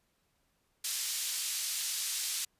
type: band-pass noise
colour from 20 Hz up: pink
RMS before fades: -35 dBFS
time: 0.84-2.45 s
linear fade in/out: 5 ms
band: 4400 to 12000 Hz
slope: 12 dB/octave
effects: pink hiss -75 dBFS RMS until 2.59 s + resampled to 32000 Hz